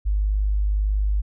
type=tone; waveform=sine; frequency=50.9 Hz; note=G#1; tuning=34 cents flat; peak=-18 dBFS; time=0.05-1.22 s; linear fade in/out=20 ms; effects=none